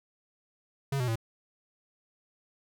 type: tone with pitch steps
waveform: square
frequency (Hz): 137.9 / 125 / 113.31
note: C#3 / B2 / A#2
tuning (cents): -9 / +21 / -49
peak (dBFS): -28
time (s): 0.92-1.157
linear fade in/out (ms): 5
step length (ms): 79
effects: none